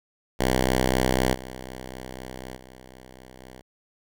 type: tone with level steps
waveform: 5% pulse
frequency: 64 Hz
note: C2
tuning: 38 cents flat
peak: -9 / -25 / -34 / -32 dBFS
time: 0.39-3.62 s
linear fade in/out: 20 ms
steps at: 1.34 / 2.56 / 3.4 s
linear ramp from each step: 5 ms
effects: none